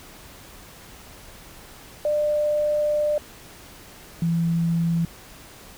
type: tone pair in turn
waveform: sine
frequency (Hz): 597 / 167.53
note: D5 / E3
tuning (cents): +28 / +28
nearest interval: octave + minor seventh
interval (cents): 2200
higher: first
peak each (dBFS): -19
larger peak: neither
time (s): 2.05-3.18 / 4.22-5.05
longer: first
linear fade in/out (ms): 2
effects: pink hiss -45 dBFS RMS until 5.77 s